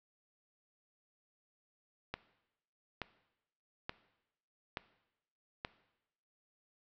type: click train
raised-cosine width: 0.3 ms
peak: -21 dBFS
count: 5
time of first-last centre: 2.14-5.649 s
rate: 1.14 Hz
effects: noise-tail reverb RT60 0.9 s tail -17 dB re dry + low-pass 5000 Hz 12 dB/octave